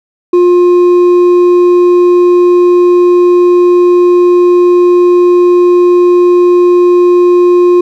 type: tone with hard clipping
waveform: sine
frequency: 354.4 Hz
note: F4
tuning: 25 cents sharp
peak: -4 dBFS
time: 0.33-7.81 s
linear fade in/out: 5 ms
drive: 4 dB
effects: none